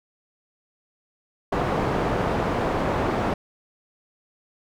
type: low-pass noise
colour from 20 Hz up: white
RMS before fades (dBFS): -24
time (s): 1.52-3.34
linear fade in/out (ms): 5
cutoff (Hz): 770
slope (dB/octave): 12
effects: none